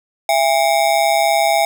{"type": "ring-modulated tone", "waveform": "square", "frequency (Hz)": 740, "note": "F#5", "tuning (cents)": 0, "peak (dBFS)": -10, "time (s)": [0.29, 1.65], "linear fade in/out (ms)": 0, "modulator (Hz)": 71.7, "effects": []}